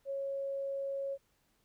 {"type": "tone", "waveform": "sine", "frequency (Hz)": 550, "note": "C#5", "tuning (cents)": -14, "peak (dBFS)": -34, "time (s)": [0.05, 1.18], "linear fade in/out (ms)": 50, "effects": ["pink hiss -74 dBFS RMS until 1.64 s"]}